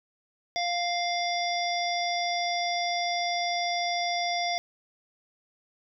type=harmonic tone; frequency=698.5 Hz; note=F5; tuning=in tune; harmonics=1 / 3 / 5 / 7 / 8; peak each=-28 / -33 / -35 / -36 / -37 dBFS; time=0.56-4.58 s; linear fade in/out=0 ms; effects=none